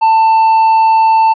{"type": "tone", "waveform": "triangle", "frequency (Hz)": 890, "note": "A5", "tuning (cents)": 20, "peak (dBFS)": -4, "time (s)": [0.01, 1.34], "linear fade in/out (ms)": 20, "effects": ["resampled to 11025 Hz"]}